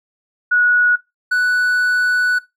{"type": "tone pair in turn", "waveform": ["sine", "triangle"], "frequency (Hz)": [1462, 1482.4], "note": ["F#6", "F#6"], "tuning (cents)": [-21, 3], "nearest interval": "unison", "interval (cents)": 24, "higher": "second", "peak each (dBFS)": -11, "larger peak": "neither", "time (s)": [[0.51, 0.96], [1.31, 2.39]], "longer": "second", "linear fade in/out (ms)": 10, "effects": ["noise-tail reverb RT60 0.2 s tail -19 dB re dry"]}